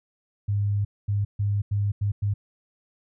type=tone bursts at uneven times; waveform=sine; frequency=101.9 Hz; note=G#2; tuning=32 cents flat; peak=-21 dBFS; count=6; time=0.48-0.85 / 1.08-1.25 / 1.39-1.62 / 1.71-1.92 / 2.01-2.12 / 2.22-2.34 s; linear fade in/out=10 ms; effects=none